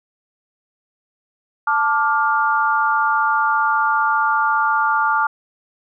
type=chord; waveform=sine; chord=D minor; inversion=second; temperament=just; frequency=881 / 1174.7 / 1409.6 Hz; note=A5 / D6 / F6; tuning=+2 / 0 / +16 cents; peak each=-19 dBFS; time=1.67-5.27 s; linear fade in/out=5 ms; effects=none